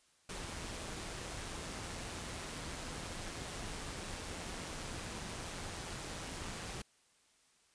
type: noise with amplitude modulation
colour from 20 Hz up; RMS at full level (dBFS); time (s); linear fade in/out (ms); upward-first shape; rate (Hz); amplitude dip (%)
pink; -42; 0.29-6.82; 5; sine; 171; 35
effects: white hiss -70 dBFS RMS until 7.74 s + resampled to 22050 Hz